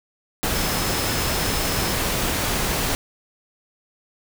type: tone in noise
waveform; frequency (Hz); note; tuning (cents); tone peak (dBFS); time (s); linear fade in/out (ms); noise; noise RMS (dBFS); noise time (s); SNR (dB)
sine; 5200; E8; -24; -33; 0.55-1.93; 0; pink; -23; 0.43-2.95; -13
effects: none